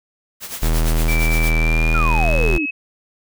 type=noise with tremolo; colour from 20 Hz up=white; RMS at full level=-27 dBFS; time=0.4-1.53 s; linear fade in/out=50 ms; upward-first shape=sine; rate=8.7 Hz; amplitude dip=70%
type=tone; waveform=square; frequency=40.13 Hz; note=E1; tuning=46 cents flat; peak=-15 dBFS; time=0.62-2.58 s; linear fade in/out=10 ms
type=tone with pitch glide; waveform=sine; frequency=2329 to 2569 Hz; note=D7 to E7; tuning=-15 to -45 cents; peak=-21 dBFS; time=1.08-2.71 s; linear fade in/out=10 ms; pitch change=+170 cents; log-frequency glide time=1.59-2.32 s
type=exponential sweep; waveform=sine; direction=down; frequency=1442 to 277.2 Hz; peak=-20 dBFS; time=1.94-2.66 s; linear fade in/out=10 ms
effects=none